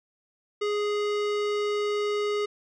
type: tone with low-pass filter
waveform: square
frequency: 415.3 Hz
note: G#4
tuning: in tune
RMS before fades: -27 dBFS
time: 0.61-2.46 s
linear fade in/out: 10 ms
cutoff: 4500 Hz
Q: 0.87
effects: none